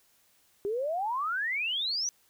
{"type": "exponential sweep", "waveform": "sine", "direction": "up", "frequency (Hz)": [389.9, 6070], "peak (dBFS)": -28, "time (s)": [0.65, 2.09], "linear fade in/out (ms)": 0, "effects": ["white hiss -66 dBFS RMS until 2.29 s"]}